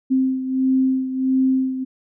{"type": "beating tone pair", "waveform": "sine", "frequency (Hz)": [261.6, 263.1], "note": ["C4", "C4"], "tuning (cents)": [0, 10], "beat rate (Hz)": 1.5, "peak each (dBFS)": [-17, -23], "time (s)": [0.1, 1.85], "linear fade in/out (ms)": 20, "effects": []}